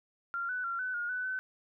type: tone with pitch steps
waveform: sine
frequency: 1385 / 1494 / 1375 / 1506 / 1428 / 1496 / 1517 Hz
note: F6 / F#6 / F6 / F#6 / F6 / F#6 / F#6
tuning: -15 / +16 / -27 / +30 / +38 / +19 / +43 cents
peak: -32 dBFS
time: 0.34-1.39 s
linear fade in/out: 0 ms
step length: 150 ms
effects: none

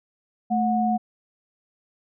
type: tone pair together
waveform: sine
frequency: 219.4 / 730 Hz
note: A3 / F#5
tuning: -5 / -24 cents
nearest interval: octave + major sixth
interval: 2081 cents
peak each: -22 dBFS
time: 0.5-0.98 s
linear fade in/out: 20 ms
effects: none

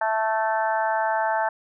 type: harmonic tone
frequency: 220 Hz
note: A3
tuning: in tune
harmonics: 3 / 4 / 5 / 6 / 7 / 8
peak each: -26 / -23 / -35 / -35 / -30 / -34 dBFS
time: 0.01-1.49 s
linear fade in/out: 5 ms
effects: none

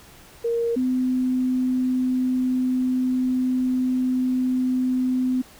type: tone pair in turn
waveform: sine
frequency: 466.2 / 254.9 Hz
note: A#4 / C4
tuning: 0 / -45 cents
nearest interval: minor seventh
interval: 1045 cents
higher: first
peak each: -20 / -19 dBFS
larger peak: second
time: 0.44-0.76 / 0.76-5.42 s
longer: second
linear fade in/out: 10 ms
effects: pink hiss -48 dBFS RMS until 5.59 s

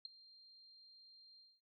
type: tone with ADSR envelope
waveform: sine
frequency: 4186 Hz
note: C8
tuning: in tune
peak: -40 dBFS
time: 0.05-1.61 s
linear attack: 3 ms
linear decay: 11 ms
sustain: -20 dB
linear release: 220 ms
effects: none

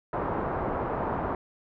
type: low-pass noise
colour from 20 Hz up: white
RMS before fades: -30 dBFS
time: 0.13-1.35 s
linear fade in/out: 2 ms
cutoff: 1100 Hz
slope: 24 dB/octave
effects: none

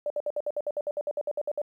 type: tone bursts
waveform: sine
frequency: 589 Hz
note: D5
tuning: 5 cents sharp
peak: -26 dBFS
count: 16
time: 0.06-1.617 s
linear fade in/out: 2 ms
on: 42 ms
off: 59 ms
effects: 11-bit

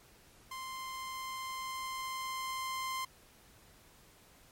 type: tone with level ramp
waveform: sawtooth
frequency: 1046 Hz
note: C6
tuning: 1 cent flat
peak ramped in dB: -37 to -31 dBFS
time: 0.51-3.05 s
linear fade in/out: 5 ms
effects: pink hiss -61 dBFS RMS until 4.51 s + MP3 64 kbps

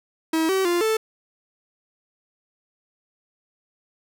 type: tone with pitch steps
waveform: 45% pulse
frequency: 321.5 / 382.4 / 348.4 / 440.1 Hz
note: E4 / G4 / F4 / A4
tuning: -43 / -43 / -4 / 0 cents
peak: -19 dBFS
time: 0.33-0.97 s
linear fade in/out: 5 ms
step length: 160 ms
effects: none

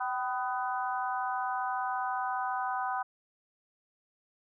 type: harmonic tone with a mistuned harmonic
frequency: 249.7 Hz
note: B3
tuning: 19 cents sharp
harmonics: 3 / 4 / 5 / 6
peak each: -33 / -35 / -37 / -39 dBFS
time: 0-3.03 s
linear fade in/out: 10 ms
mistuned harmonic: 3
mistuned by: +40 cents
effects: none

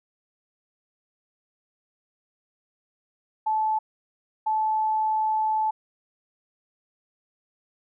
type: tone bursts at uneven times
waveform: sine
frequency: 869 Hz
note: A5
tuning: 22 cents flat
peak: -21 dBFS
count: 2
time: 3.46-3.79 / 4.46-5.71 s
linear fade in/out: 10 ms
effects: none

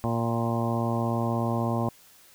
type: harmonic tone with a mistuned harmonic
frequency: 116.54 Hz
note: A#2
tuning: in tune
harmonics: 1 / 2 / 3 / 4 / 5 / 6 / 7 / 8 / 9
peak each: -28 / -29 / -34 / -38 / -34 / -36 / -36 / -38 / -36 dBFS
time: 0.04-1.89 s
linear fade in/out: 0 ms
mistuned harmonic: 7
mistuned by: -22 cents
effects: white hiss -55 dBFS RMS until 2.34 s

